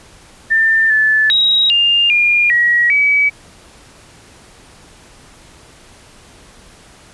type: tone with pitch steps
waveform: sine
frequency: 1791 / 1741 / 3818 / 2808 / 2415 / 1910 / 2281 Hz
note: A6 / A6 / A#7 / F7 / D7 / A#6 / C#7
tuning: +30 / -19 / +41 / +9 / +48 / +42 / +49 cents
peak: -9 dBFS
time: 0.5-3.3 s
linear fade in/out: 20 ms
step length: 400 ms
effects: pink hiss -43 dBFS RMS until 7.13 s + resampled to 24000 Hz